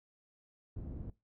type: low-pass noise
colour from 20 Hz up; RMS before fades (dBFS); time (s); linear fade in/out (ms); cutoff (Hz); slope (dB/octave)
pink; -43; 0.76-1.1; 2; 230; 12
effects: noise-tail reverb RT60 0.2 s tail -19 dB re dry